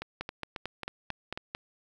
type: two click trains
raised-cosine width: 0.3 ms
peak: -20 / -18 dBFS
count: 6 / 7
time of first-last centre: 0.02-1.375 / 0.21-1.549 s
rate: 3.69 / 4.48 Hz
effects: 9-bit